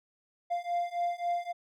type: beating tone pair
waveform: triangle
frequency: 695 / 698.7 Hz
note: F5 / F5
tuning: -9 / +1 cents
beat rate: 3.7 Hz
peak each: -31 / -30 dBFS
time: 0.5-1.53 s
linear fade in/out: 20 ms
effects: none